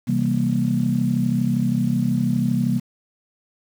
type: chord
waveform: sine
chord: C dominant seventh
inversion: none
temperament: just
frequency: 130.81 / 163.52 / 196.22 / 235.5 Hz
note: C3 / E3 / G3 / Bb3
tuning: 0 / -14 / +2 / +18 cents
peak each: -23 / -25 / -23 / -21 dBFS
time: 0.07-2.8 s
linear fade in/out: 20 ms
effects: tanh soft clip ceiling -7 dBFS + 7-bit